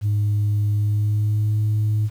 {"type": "tone with pitch glide", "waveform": "sine", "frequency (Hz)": [103.9, 106.76], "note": ["G#2", "G#2"], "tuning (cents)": [1, 48], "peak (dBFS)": -15, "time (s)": [0.01, 2.1], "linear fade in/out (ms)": 50, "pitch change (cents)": 47, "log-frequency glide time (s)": [0.73, 1.6], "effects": ["tanh soft clip ceiling -15 dBFS", "8-bit"]}